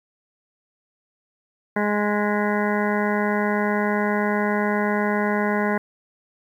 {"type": "harmonic tone with a mistuned harmonic", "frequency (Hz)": 207.7, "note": "G#3", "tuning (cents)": 0, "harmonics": [1, 2, 3, 4, 5, 7, 8, 9, 10], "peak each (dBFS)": [-23, -26, -28, -29, -30, -31, -32, -33, -33], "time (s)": [1.76, 5.78], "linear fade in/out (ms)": 5, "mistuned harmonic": 10, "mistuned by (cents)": -61, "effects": ["9-bit"]}